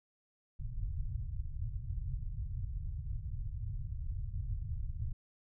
pink low-pass noise, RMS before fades -38 dBFS, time 0.59-5.13 s, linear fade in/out 10 ms, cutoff 130 Hz, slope 48 dB/octave, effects none

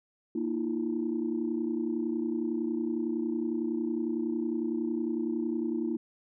sine chord, Bb suspended fourth, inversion none, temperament equal with one note detuned, 233.1 / 311.1 / 342 Hz, Bb3 / Eb4 / F4, 0 / 0 / -36 cents, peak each -32 dBFS, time 0.35-5.97 s, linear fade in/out 5 ms, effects tanh soft clip ceiling -20 dBFS

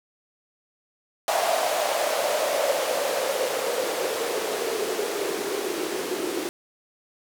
blue noise with band-pass filter sweep, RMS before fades -26 dBFS, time 1.28-6.49 s, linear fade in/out 0 ms, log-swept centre 680 to 340 Hz, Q 6.3, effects none

